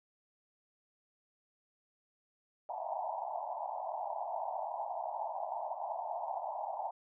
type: band-pass noise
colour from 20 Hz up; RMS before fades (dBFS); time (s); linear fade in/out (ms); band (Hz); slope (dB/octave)
pink; -39; 2.69-6.91; 2; 630 to 950; 96
effects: none